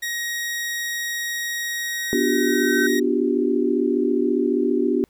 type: tone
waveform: sawtooth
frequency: 1886 Hz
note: A#6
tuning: 20 cents sharp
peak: -21 dBFS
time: 0.02-3 s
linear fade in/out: 10 ms
type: tone with exponential growth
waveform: sine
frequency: 1531 Hz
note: G6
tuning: 41 cents flat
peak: -19 dBFS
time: 1.62-2.87 s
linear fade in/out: 5 ms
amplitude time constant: 270 ms
type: chord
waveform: sine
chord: G dominant seventh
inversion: first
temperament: equal with one note detuned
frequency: 246.9 / 293.7 / 357.2 / 392 Hz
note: B3 / D4 / F4 / G4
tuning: 0 / 0 / +39 / 0 cents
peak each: -23 dBFS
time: 2.13-5.04 s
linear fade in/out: 0 ms
effects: pink hiss -64 dBFS RMS until 5.09 s